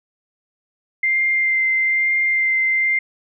sine tone with vibrato, 2093 Hz, C7, in tune, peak -15 dBFS, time 1.03-2.99 s, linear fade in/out 5 ms, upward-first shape sine, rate 1.1 Hz, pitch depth 12 cents each way, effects none

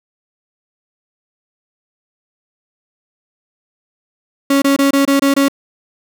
35% pulse tone bursts, 277.2 Hz, C#4, in tune, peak -8 dBFS, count 7, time 4.5-5.484 s, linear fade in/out 5 ms, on 120 ms, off 24 ms, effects none

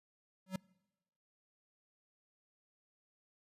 square tone with exponential growth, 188.1 Hz, F#3, 29 cents sharp, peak -33 dBFS, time 0.46-0.56 s, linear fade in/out 5 ms, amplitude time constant 20 ms, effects noise-tail reverb RT60 1.0 s tail -25 dB re dry + resampled to 32000 Hz

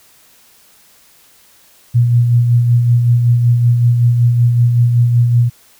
sine tone with tremolo, 119.9 Hz, A#2, 49 cents sharp, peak -6 dBFS, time 1.94-5.5 s, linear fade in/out 20 ms, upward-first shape sine, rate 5.3 Hz, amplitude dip 40%, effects white hiss -48 dBFS RMS until 5.79 s

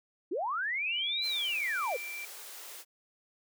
sine linear two-way sweep, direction up then down, 293.7 to 4139 to 432.2 Hz, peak -30 dBFS, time 0.31-1.97 s, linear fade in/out 10 ms, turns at 1.26 s
sine tone, 2349 Hz, D7, in tune, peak -38 dBFS, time 0.86-2.25 s, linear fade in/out 2 ms
white high-pass noise, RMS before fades -46 dBFS, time 1.21-2.85 s, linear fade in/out 50 ms, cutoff 350 Hz, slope 48 dB/octave
effects none

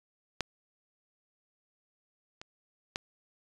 clicks, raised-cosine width 0.2 ms, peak -12 / -26 / -15 dBFS, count 3, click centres 0.407 / 2.415 / 2.959 s, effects resampled to 22050 Hz

